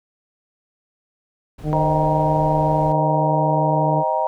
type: noise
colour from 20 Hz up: brown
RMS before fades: -34 dBFS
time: 1.58-2.93 s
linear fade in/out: 10 ms
type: harmonic tone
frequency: 151.9 Hz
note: D#3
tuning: 41 cents flat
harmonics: 1 / 2 / 3 / 4 / 5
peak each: -20 / -26 / -30 / -32 / -34 dBFS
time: 1.63-4.04 s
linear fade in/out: 50 ms
type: chord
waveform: sine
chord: C minor seventh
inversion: none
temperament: just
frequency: 523.3 / 627.9 / 784.9 / 941.9 Hz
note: C5 / Eb5 / G5 / Bb5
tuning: 0 / +16 / +2 / +18 cents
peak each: -27 / -22 / -24 / -21 dBFS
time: 1.73-4.27 s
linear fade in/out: 0 ms
effects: none